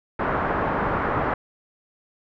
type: low-pass noise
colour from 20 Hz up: white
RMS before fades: -24 dBFS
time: 0.19-1.34 s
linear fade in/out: 5 ms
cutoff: 1400 Hz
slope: 24 dB/octave
effects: none